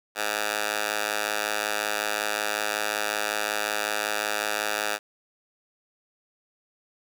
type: tone with high-pass filter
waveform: 10% pulse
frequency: 105.4 Hz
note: G#2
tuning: 26 cents sharp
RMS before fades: -28 dBFS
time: 0.15-4.99 s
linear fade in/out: 50 ms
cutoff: 950 Hz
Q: 0.9
effects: none